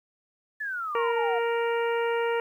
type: exponential sweep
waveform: sine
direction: down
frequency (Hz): 1760 to 696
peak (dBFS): -29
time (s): 0.6-1.39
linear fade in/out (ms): 10
type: harmonic tone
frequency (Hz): 466.2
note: A#4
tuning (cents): 0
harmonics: 1 / 2 / 3 / 4 / 5 / 6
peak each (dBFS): -25 / -31 / -35 / -37 / -39 / -41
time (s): 0.95-2.4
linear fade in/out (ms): 2
effects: 10-bit